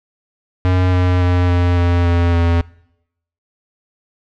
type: tone with pitch steps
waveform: square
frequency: 91.5 / 90.4 / 89.31 / 88.23 / 87.17 / 86.12 / 85.08 Hz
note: F#2 / F#2 / F2 / F2 / F2 / F2 / F2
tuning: -19 / -40 / +39 / +18 / -3 / -24 / -45 cents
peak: -12 dBFS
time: 0.65-2.61 s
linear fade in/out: 0 ms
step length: 280 ms
effects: noise-tail reverb RT60 0.8 s tail -23 dB re dry + low-pass 3000 Hz 12 dB/octave

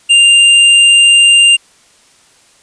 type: tone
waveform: square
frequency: 2794 Hz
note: F7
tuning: in tune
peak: -4 dBFS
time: 0.09-1.57 s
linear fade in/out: 20 ms
effects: white hiss -47 dBFS RMS until 2.62 s + resampled to 22050 Hz

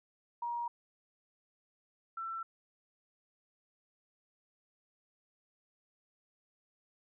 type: tone pair in turn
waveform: sine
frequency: 948 / 1340.7 Hz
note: A#5 / E6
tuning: +29 / +29 cents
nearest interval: tritone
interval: 600 cents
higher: second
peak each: -34 / -37 dBFS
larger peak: first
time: 0.42-0.68 / 2.17-2.43 s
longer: neither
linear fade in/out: 5 ms
effects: none

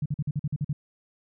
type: tone bursts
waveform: sine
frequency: 146.83 Hz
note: D3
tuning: in tune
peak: -24 dBFS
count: 9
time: 0.02-0.73 s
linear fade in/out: 5 ms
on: 38 ms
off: 46 ms
effects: none

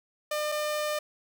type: tone pair in turn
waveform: sawtooth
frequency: 602 / 602 Hz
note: D5 / D5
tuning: +43 / +43 cents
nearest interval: unison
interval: 0 cents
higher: neither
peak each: -24 dBFS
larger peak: neither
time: 0.31-0.52 / 0.52-0.99 s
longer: second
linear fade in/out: 5 ms
effects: none

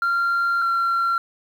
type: tone pair in turn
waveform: sine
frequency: 1384 / 1368.1 Hz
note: F6 / F6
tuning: -16 / -36 cents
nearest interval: unison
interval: 20 cents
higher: first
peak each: -16 dBFS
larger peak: neither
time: 0.02-0.62 / 0.62-1.18 s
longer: first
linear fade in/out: 2 ms
effects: tanh soft clip ceiling -16 dBFS + 8-bit

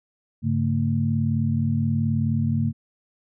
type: tone cluster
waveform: sine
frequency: 102.1 / 141 / 225.3 Hz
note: G#2 / C#3 / A3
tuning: -29 / +30 / +41 cents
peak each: -24 dBFS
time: 0.42-2.73 s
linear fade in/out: 50 ms
effects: none

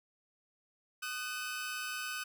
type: tone cluster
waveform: sawtooth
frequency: 1233 / 1507 / 2584 Hz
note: D#6 / F#6 / E7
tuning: -16 / +31 / -35 cents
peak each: -40 / -36 / -40 dBFS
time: 1.02-2.24 s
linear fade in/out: 10 ms
effects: none

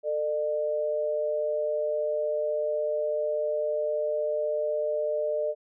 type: tone pair together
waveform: sine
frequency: 445.9 / 601.8 Hz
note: A4 / D5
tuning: +23 / +42 cents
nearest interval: perfect fourth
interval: 519 cents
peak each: -31 / -26 dBFS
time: 0.03-5.55 s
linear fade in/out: 50 ms
effects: none

